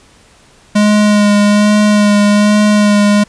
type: tone with vibrato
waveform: square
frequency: 207.7 Hz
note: G#3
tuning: in tune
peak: -7 dBFS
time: 0.75-3.24 s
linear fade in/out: 10 ms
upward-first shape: sine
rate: 1.2 Hz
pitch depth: 18 cents each way
effects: pink hiss -45 dBFS RMS until 3.28 s + resampled to 22050 Hz